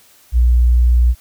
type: tone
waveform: sine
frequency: 60.2 Hz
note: B1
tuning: 44 cents flat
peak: -8 dBFS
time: 0.32-1.15 s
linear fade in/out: 50 ms
effects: white hiss -49 dBFS RMS until 1.2 s